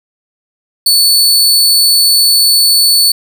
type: tone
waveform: sawtooth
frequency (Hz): 4457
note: C#8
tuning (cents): +9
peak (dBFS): -3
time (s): 0.86-3.12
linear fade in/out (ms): 5
effects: none